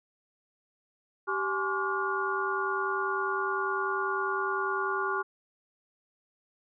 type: tone cluster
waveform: sine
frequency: 389 / 843 / 1058 / 1148 / 1427 Hz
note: G4 / G#5 / C6 / D6 / F6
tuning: -13 / +26 / +19 / -40 / +37 cents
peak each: -33 / -37 / -36 / -33 / -32 dBFS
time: 1.27-5.23 s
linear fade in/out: 20 ms
effects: none